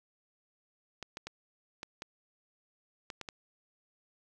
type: clicks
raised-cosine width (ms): 0.2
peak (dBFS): -23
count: 8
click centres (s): 1.027 / 1.171 / 1.27 / 1.831 / 2.021 / 3.102 / 3.213 / 3.288
effects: none